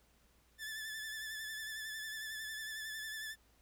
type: tone with vibrato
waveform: sawtooth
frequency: 1746 Hz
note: A6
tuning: 14 cents flat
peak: -38 dBFS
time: 0.58-3.36 s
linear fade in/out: 50 ms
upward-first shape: sine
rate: 11 Hz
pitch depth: 37 cents each way
effects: added 58 Hz sine -70 dBFS peak until 3.61 s + pink hiss -71 dBFS RMS until 3.61 s